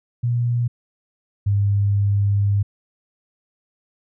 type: tone pair in turn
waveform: sine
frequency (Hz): 120 / 100.91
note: B2 / G#2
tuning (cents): -49 / -49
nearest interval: minor third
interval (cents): 300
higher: first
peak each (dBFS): -17 / -15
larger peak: second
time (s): 0.23-0.68 / 1.46-2.63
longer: second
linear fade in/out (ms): 10
effects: none